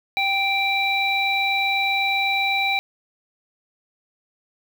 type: harmonic tone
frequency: 784 Hz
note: G5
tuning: in tune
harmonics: 1 / 3 / 5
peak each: -24 / -21 / -26 dBFS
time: 0.17-2.79 s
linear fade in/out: 0 ms
effects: 7-bit